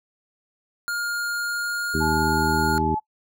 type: tone with pitch glide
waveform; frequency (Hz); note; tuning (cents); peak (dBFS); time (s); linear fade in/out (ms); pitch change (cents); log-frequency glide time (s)
square; 1415 to 1423.2; F6 to F6; +22 to +32; -25; 0.88-2.78; 0; +10; 1.39-2.19
type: harmonic tone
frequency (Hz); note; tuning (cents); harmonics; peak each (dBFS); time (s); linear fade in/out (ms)
78.9; D#2; +25; 1 / 2 / 3 / 4 / 5; -28 / -28 / -28 / -28 / -28; 1.94-2.95; 5
type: tone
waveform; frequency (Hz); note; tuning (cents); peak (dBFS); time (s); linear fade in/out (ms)
sine; 861; A5; -38; -23; 2-3; 20
effects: noise-tail reverb RT60 0.1 s tail -24 dB re dry